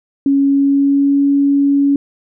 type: tone with pitch glide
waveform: sine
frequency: 277.2 to 280.9 Hz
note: C#4 to C#4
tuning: 0 to +23 cents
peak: -9 dBFS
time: 0.26-1.96 s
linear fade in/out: 2 ms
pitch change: +23 cents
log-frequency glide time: 0.4-1.26 s
effects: none